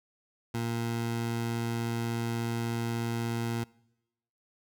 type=tone; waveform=20% pulse; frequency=116.54 Hz; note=A#2; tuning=in tune; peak=-25 dBFS; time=0.54-3.64 s; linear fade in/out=5 ms; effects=noise-tail reverb RT60 0.9 s tail -24 dB re dry